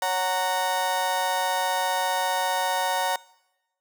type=chord; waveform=35% pulse; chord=F# major; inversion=second; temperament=just; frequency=555 / 740 / 925 Hz; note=C#5 / F#5 / A#5; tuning=+2 / 0 / -14 cents; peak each=-29 / -26 / -25 dBFS; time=0.02-3.16 s; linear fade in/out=2 ms; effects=noise-tail reverb RT60 1.0 s tail -23 dB re dry